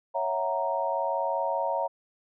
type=chord; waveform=sine; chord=F# dominant seventh; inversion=second; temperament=equal; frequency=554.4 / 659.3 / 740 / 932.3 Hz; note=C#5 / E5 / F#5 / A#5; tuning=0 / 0 / 0 / 0 cents; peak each=-31 / -31 / -34 / -29 dBFS; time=0.14-1.88 s; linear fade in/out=20 ms; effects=none